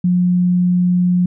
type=tone; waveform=sine; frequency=178.9 Hz; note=F3; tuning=42 cents sharp; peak=-11 dBFS; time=0.04-1.26 s; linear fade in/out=5 ms; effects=none

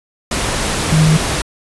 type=tone in noise; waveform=sine; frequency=157 Hz; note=D#3; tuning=16 cents sharp; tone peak=-8 dBFS; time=0.92-1.17 s; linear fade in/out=5 ms; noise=pink; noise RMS=-18 dBFS; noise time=0.31-1.42 s; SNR=+7 dB; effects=resampled to 24000 Hz

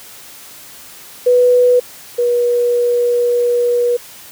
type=tone pair in turn; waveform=sine; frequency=493.9 / 482.9 Hz; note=B4 / B4; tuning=0 / -39 cents; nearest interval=unison; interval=39 cents; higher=first; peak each=-7 / -11 dBFS; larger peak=first; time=1.26-1.8 / 2.18-3.97 s; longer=second; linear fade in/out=10 ms; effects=white hiss -37 dBFS RMS until 4.31 s + high-pass 60 Hz 12 dB/octave

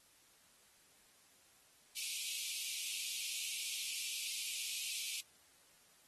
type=high-pass noise; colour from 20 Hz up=pink; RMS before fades=-42 dBFS; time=1.96-5.21 s; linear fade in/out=10 ms; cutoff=2300 Hz; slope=96 dB/octave; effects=white hiss -67 dBFS RMS until 6.07 s + AAC 32 kbps

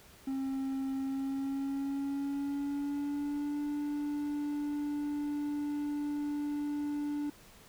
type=tone with pitch glide; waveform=triangle; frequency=268.3 to 292.6 Hz; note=C4 to D4; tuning=+44 to -6 cents; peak=-30 dBFS; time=0.27-7.3 s; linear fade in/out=5 ms; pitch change=+150 cents; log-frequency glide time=0.96-3.62 s; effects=pink hiss -57 dBFS RMS until 7.68 s

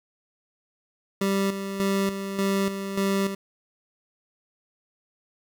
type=tone with tremolo; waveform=25% pulse; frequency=196 Hz; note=G3; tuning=in tune; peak=-18 dBFS; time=1.21-3.35 s; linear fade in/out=5 ms; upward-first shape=square; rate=1.7 Hz; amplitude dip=60%; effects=9-bit

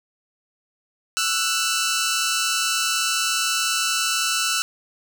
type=tone pair together; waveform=10% pulse; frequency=1330.5 / 1480 Hz; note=E6 / F#6; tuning=+16 / 0 cents; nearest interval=major second; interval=184 cents; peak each=-14 / -16 dBFS; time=1.17-4.62 s; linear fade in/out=0 ms; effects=none

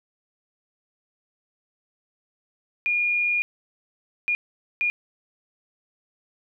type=tone bursts at uneven times; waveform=sine; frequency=2429 Hz; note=D#7; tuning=42 cents flat; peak=-20 dBFS; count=3; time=2.86-3.42 / 4.28-4.35 / 4.81-4.9 s; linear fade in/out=0 ms; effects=none

